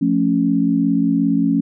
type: chord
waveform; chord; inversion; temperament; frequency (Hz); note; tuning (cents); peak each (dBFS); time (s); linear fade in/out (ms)
sine; F augmented; none; equal; 174.61 / 220 / 277.2; F3 / A3 / C#4; 0 / 0 / 0; -20 / -19 / -16; 0.01-1.61; 10
effects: none